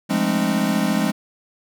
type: tone cluster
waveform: square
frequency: 172.9 / 205.6 / 220.3 / 262.2 / 305.2 Hz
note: F3 / G#3 / A3 / C4 / D#4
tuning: -17 / -17 / +2 / +4 / -33 cents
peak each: -26 / -22 / -28 / -25 / -28 dBFS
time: 0.09-1.12 s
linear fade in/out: 20 ms
effects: none